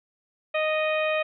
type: harmonic tone with a mistuned harmonic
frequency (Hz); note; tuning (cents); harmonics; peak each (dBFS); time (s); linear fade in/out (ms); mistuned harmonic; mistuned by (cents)
621; D#5; -3; 1 / 2 / 3 / 4 / 5 / 6; -24 / -32 / -33 / -29 / -39 / -43; 0.54-1.23; 10; 6; +16
effects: none